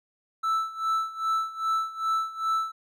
triangle tone with tremolo, 1318.5 Hz, E6, in tune, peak -20 dBFS, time 0.43-2.72 s, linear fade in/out 10 ms, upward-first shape sine, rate 2.5 Hz, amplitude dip 85%, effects none

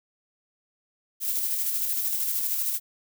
violet noise with tremolo, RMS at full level -26 dBFS, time 1.2-2.8 s, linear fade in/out 50 ms, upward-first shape square, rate 13 Hz, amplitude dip 30%, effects none

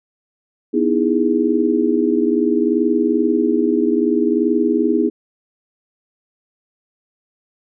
sine chord, E major seventh, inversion second, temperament just, 247.2 / 309 / 329.6 / 412 Hz, B3 / D#4 / E4 / G#4, +2 / -12 / 0 / -14 cents, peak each -19 dBFS, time 0.73-5.1 s, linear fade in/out 20 ms, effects none

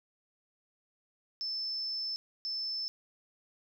sine tone bursts at uneven times, 5274 Hz, E8, in tune, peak -33 dBFS, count 2, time 1.41-2.16 / 2.45-2.88 s, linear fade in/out 0 ms, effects 11-bit

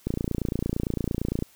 click train, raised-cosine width 3 ms, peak -13 dBFS, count 40, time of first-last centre 0.07-1.424 s, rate 28.8 Hz, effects white hiss -57 dBFS RMS until 1.55 s

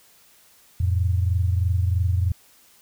sine tone pair together, 86.93 / 110 Hz, F2 / A2, -7 / 0 cents, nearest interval major third, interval 407 cents, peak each -19 / -25 dBFS, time 0.8-2.32 s, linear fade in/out 5 ms, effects white hiss -55 dBFS RMS until 2.81 s

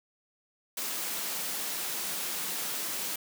white high-pass noise, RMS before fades -34 dBFS, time 0.77-3.16 s, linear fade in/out 5 ms, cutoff 150 Hz, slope 96 dB/octave, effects none

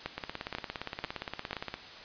two click trains, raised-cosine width 0.3 ms, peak -17 / -19 dBFS, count 4 / 28, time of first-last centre 0.06-1.531 / 0.18-1.741 s, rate 2.04 / 17.3 Hz, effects white hiss -47 dBFS RMS until 2.04 s + resampled to 11025 Hz

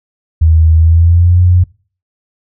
sine tone with pitch glide, 80.2 to 89.5 Hz, E2 to F2, -47 to +43 cents, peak -4 dBFS, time 0.41-1.64 s, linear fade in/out 10 ms, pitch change +190 cents, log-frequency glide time 0.76-1.41 s, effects noise-tail reverb RT60 0.4 s tail -23 dB re dry

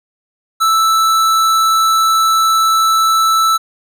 sine tone with hard clipping, 1318.5 Hz, E6, in tune, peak -11 dBFS, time 0.6-3.58 s, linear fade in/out 20 ms, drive 17 dB, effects none

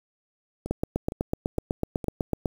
two click trains, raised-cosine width 2 ms, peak -20 / -11 dBFS, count 4 / 15, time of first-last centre 0.66-2.042 / 0.71-2.458 s, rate 2.17 / 8.01 Hz, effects 7-bit

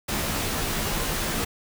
pink noise with comb filter, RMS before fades -27 dBFS, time 0.08-1.45 s, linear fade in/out 10 ms, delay 16 ms, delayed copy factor -0.55, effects none

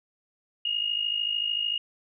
sine tone with amplitude modulation, 2858 Hz, F7, 39 cents sharp, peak -22 dBFS, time 0.65-1.78 s, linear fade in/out 5 ms, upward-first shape sine, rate 53.4 Hz, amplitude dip 70%, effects none

